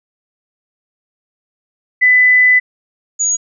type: tone pair in turn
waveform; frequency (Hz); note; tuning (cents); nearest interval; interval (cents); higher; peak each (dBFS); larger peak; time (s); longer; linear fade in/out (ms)
sine; 2000 / 6752; B6 / G#8; +21 / +28; octave + major sixth; 2107; second; -6 / -12; first; 2.01-2.6 / 3.19-3.37; first; 20
effects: none